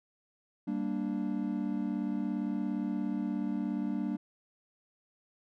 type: chord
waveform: triangle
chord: G minor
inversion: none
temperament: equal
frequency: 196 / 233.1 / 293.7 Hz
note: G3 / Bb3 / D4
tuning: 0 / 0 / 0 cents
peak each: -33 dBFS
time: 0.67-4.17 s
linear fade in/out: 10 ms
effects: none